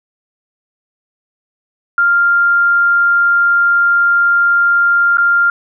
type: tone with dropouts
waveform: sine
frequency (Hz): 1396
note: F6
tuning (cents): -1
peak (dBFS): -8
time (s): 1.98-5.5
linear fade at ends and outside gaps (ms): 2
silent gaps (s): 5.172-5.182
effects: none